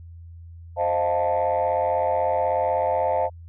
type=chord; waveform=sine; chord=F dominant seventh; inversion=second; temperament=equal; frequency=523.3 / 622.3 / 698.5 / 880 Hz; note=C5 / Eb5 / F5 / A5; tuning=0 / 0 / 0 / 0 cents; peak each=-24 dBFS; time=0.76-3.3 s; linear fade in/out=50 ms; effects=tanh soft clip ceiling -14 dBFS + added 84 Hz sine -39 dBFS peak until 3.48 s